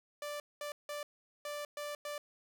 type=tone bursts at uneven times; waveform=sawtooth; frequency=587.3 Hz; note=D5; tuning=in tune; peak=-35 dBFS; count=6; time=0.22-0.4 / 0.61-0.72 / 0.89-1.03 / 1.45-1.65 / 1.77-1.95 / 2.05-2.18 s; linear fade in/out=2 ms; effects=none